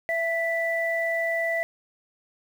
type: tone pair together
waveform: sine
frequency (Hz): 666.5 / 1975.5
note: E5 / B6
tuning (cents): +19 / 0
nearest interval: octave + perfect fifth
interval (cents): 1881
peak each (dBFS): -26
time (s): 0.09-1.63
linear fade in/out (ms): 0
effects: 8-bit